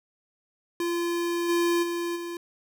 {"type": "tone with level steps", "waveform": "square", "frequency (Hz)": 343.6, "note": "F4", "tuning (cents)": -28, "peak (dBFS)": [-26, -22, -28, -33], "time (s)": [0.8, 2.37], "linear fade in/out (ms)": 2, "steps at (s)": [1.48, 1.82, 2.15], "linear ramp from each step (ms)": 20, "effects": []}